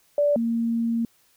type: tone pair in turn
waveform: sine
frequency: 582 / 231 Hz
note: D5 / A#3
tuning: -16 / -16 cents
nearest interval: octave + major third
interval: 1600 cents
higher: first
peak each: -17 / -21 dBFS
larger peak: first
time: 0.18-0.36 / 0.36-1.05 s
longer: second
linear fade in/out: 2 ms
effects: white hiss -62 dBFS RMS until 1.36 s